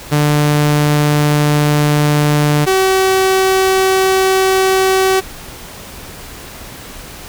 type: tone pair in turn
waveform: sawtooth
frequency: 148.2 / 380.2 Hz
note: D3 / F#4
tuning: +16 / +47 cents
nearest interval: octave + major third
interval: 1631 cents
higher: second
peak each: -6 dBFS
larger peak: neither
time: 0.11-2.66 / 2.66-5.21 s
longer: neither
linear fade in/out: 20 ms
effects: pink hiss -32 dBFS RMS until 7.28 s